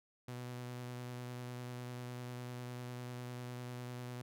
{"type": "tone with vibrato", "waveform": "sawtooth", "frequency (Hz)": 123.47, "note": "B2", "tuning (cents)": 0, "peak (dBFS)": -39, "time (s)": [0.28, 4.22], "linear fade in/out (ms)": 5, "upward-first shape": "sine", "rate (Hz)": 10, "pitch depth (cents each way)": 14, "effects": []}